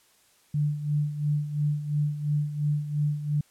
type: tone with tremolo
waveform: sine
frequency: 148 Hz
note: D3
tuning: 14 cents sharp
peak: -21 dBFS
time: 0.54-3.41 s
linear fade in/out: 5 ms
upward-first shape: sine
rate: 2.9 Hz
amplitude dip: 70%
effects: white hiss -62 dBFS RMS until 3.5 s + low-pass 12000 Hz 12 dB/octave